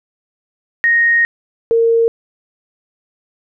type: tone pair in turn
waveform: sine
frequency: 1864.7 / 459.5 Hz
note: A#6 / A#4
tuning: 0 / -25 cents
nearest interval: 2 octaves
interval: 2425 cents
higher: first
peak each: -9 dBFS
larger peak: neither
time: 0.84-1.25 / 1.71-2.08 s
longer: first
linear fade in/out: 0 ms
effects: none